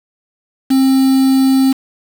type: tone with quantisation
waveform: triangle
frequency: 265.7 Hz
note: C4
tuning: 27 cents sharp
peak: -6 dBFS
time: 0.7-1.73 s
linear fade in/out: 10 ms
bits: 4
effects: none

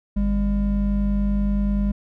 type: tone pair together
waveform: triangle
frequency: 50.44 / 201.9 Hz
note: G#1 / G#3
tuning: -50 / -49 cents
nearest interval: 2 octaves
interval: 2401 cents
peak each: -19 dBFS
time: 0.16-1.92 s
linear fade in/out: 10 ms
effects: none

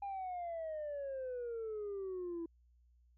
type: exponential sweep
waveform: sine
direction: down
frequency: 810 to 329.6 Hz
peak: -37 dBFS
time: 0.02-2.46 s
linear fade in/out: 5 ms
effects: tanh soft clip ceiling -37 dBFS + added 60 Hz sine -65 dBFS peak until 3.17 s

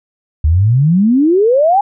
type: exponential sweep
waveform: sine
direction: up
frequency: 72 to 835 Hz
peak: -7 dBFS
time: 0.44-1.81 s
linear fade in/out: 5 ms
effects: none

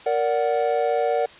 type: chord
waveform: triangle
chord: Bb augmented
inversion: none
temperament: equal with one note detuned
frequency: 466.2 / 581.3 / 740 Hz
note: Bb4 / D5 / F#5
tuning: 0 / -18 / 0 cents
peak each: -21 / -22 / -22 dBFS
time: 0.06-1.26 s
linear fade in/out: 5 ms
effects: white hiss -45 dBFS RMS until 1.39 s + resampled to 8000 Hz

